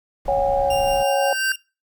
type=noise; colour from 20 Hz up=brown; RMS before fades=-33 dBFS; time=0.25-1.03 s; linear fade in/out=5 ms
type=chord; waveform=sine; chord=C# suspended fourth; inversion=none; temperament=equal with one note detuned; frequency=554.4 / 740 / 810.7 Hz; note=C#5 / F#5 / G#5; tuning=0 / 0 / -42 cents; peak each=-19 / -23 / -22 dBFS; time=0.28-1.33 s; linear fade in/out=2 ms
type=tone with exponential growth; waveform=square; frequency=1555 Hz; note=G6; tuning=14 cents flat; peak=-18 dBFS; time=0.55-1.52 s; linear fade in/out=2 ms; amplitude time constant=210 ms
type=tone with tremolo; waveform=sawtooth; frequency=2794 Hz; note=F7; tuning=in tune; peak=-23 dBFS; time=0.7-1.56 s; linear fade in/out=5 ms; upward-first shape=sine; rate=5.8 Hz; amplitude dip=30%
effects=noise-tail reverb RT60 0.3 s tail -23 dB re dry